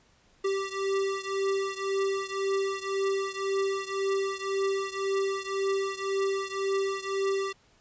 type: beating tone pair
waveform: square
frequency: 390 / 391.9 Hz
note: G4 / G4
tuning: -9 / 0 cents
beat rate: 1.9 Hz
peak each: -30 / -32 dBFS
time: 0.44-7.53 s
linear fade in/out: 10 ms
effects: pink hiss -63 dBFS RMS until 7.8 s + resampled to 16000 Hz